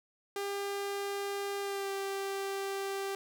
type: tone with pitch glide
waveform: sawtooth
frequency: 400 to 392.4 Hz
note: G4 to G4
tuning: +35 to +2 cents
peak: -30 dBFS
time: 0.36-3.15 s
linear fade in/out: 2 ms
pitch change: -33 cents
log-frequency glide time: 1.61-1.91 s
effects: 12-bit